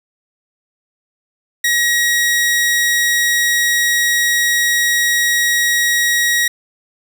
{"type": "tone", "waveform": "sawtooth", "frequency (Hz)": 1900, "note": "A#6", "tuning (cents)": 33, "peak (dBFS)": -9, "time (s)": [1.64, 6.48], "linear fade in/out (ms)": 5, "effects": []}